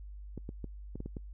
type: clicks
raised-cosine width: 3 ms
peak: -27 dBFS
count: 7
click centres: 0.377 / 0.491 / 0.643 / 0.956 / 1.004 / 1.06 / 1.168 s
effects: noise-tail reverb RT60 0.1 s tail -26 dB re dry + added 50 Hz sine -43 dBFS peak until 1.33 s